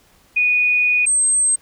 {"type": "tone pair in turn", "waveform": "sine", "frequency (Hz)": [2470, 8326], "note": ["D#7", "C9"], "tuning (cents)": [-13, -10], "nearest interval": "octave + major sixth", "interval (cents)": 2103, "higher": "second", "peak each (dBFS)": -13, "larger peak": "neither", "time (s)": [[0.36, 1.06], [1.06, 1.56]], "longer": "first", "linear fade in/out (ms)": 10, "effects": ["pink hiss -54 dBFS RMS until 1.61 s"]}